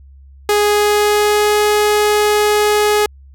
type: tone with pitch glide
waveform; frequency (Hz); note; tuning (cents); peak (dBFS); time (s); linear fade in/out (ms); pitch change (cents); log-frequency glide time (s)
sawtooth; 415.3 to 419.2; G#4 to G#4; 0 to +16; -7; 0.49-3.06; 2; +16; 0.65-1.6
effects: added 68 Hz sine -38 dBFS peak until 3.34 s